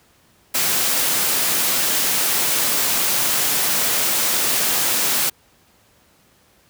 white high-pass noise, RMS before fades -19 dBFS, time 0.54-5.3 s, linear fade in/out 10 ms, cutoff 130 Hz, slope 12 dB/octave, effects pink hiss -56 dBFS RMS until 6.69 s + high-pass 60 Hz 12 dB/octave

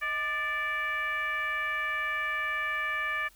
sine tone with frequency modulation, 1760 Hz, A6, in tune, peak -28 dBFS, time 0.01-3.29 s, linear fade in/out 20 ms, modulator 566 Hz, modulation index 1.1, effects added 44 Hz sine -61 dBFS peak until 3.35 s + white hiss -60 dBFS RMS until 3.35 s

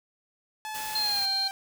sawtooth tone with pitch glide, 863 to 782.3 Hz, A5 to G5, -34 to -4 cents, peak -30 dBFS, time 0.65-1.51 s, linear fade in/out 0 ms, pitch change -170 cents, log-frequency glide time 0.96-1.27 s
white noise, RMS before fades -38 dBFS, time 0.74-1.26 s, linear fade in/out 10 ms
sine tone, 4186 Hz, C8, in tune, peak -25 dBFS, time 0.95-1.48 s, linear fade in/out 5 ms
effects none

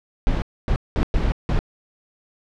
brown noise bursts at uneven times, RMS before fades -19 dBFS, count 5, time 0.27-0.42 / 0.68-0.76 / 0.96-1.03 / 1.14-1.32 / 1.49-1.59 s, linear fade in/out 0 ms, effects low-pass 4000 Hz 12 dB/octave

